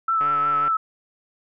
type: tone with vibrato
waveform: sine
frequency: 1318.5 Hz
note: E6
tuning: in tune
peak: -18 dBFS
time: 0.08-0.77 s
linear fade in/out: 5 ms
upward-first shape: sine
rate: 5.5 Hz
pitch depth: 29 cents each way
type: click train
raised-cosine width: 0.5 ms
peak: -19 dBFS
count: 69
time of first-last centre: 0.21-0.679 s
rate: 145 Hz
effects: none